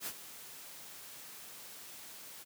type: noise with ADSR envelope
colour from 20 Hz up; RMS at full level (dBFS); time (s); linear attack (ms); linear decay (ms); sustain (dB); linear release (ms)
white; -38; 0-2.45; 66; 61; -12; 34
effects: high-pass 100 Hz 12 dB/octave